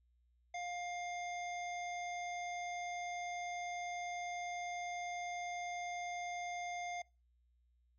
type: harmonic tone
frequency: 705 Hz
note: F5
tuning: 16 cents sharp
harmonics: 1 / 3 / 5 / 7 / 9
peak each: -41 / -46 / -56 / -63 / -55 dBFS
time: 0.54-7.02 s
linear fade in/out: 5 ms
effects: noise-tail reverb RT60 0.3 s tail -24 dB re dry + added 60 Hz sine -70 dBFS peak until 7.98 s